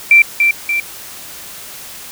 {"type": "tone with echo", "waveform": "sine", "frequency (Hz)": 2349, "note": "D7", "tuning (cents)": 0, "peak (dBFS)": -3, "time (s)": [0.11, 0.22], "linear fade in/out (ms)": 2, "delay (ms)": 290, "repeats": 2, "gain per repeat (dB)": -5, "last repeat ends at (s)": 0.8, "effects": ["white hiss -32 dBFS RMS until 2.11 s"]}